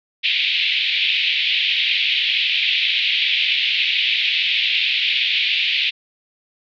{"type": "band-pass noise", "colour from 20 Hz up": "pink", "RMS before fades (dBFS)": -19, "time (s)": [0.23, 5.91], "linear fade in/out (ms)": 20, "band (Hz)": [2300, 3800], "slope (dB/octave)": 48, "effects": []}